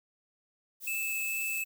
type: noise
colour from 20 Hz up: violet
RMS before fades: -40 dBFS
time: 0.8-1.65 s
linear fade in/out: 50 ms
type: tone with vibrato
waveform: square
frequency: 2615 Hz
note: E7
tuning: 15 cents flat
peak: -32 dBFS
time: 0.87-1.64 s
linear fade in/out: 5 ms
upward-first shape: triangle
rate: 2.2 Hz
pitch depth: 8 cents each way
effects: none